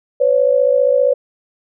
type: tone pair together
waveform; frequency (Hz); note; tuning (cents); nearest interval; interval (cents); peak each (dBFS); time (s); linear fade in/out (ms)
sine; 509 / 564.1; C5 / C#5; -48 / +30; major second; 178; -13; 0.2-1.14; 10
effects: none